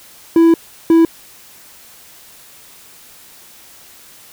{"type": "tone pair in turn", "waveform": "triangle", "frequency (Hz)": [331.4, 329.5], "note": ["E4", "E4"], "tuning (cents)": [9, -1], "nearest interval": "unison", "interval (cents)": 10, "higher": "first", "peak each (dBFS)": -4, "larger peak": "neither", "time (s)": [[0.36, 0.54], [0.9, 1.05]], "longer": "first", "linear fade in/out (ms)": 2, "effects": ["white hiss -42 dBFS RMS until 4.32 s"]}